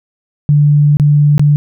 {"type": "tone with dropouts", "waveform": "sine", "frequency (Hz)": 146.83, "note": "D3", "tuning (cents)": 0, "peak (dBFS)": -5, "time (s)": [0.49, 1.56], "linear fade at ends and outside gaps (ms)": 0, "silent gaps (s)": [[0.97, 0.998], [1.38, 1.395]], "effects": []}